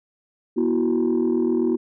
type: chord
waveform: sine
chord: B suspended fourth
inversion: none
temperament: equal with one note detuned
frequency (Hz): 241.7 / 329.6 / 370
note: B3 / E4 / F#4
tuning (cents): -37 / 0 / 0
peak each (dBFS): -21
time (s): 0.56-1.77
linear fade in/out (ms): 20
effects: tanh soft clip ceiling -13 dBFS